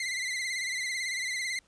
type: tone with vibrato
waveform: sawtooth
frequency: 2049 Hz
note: C7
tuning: 37 cents flat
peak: -27 dBFS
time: 0-1.59 s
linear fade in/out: 2 ms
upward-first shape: sine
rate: 18 Hz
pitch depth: 67 cents each way
effects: pink hiss -66 dBFS RMS until 1.67 s + resampled to 22050 Hz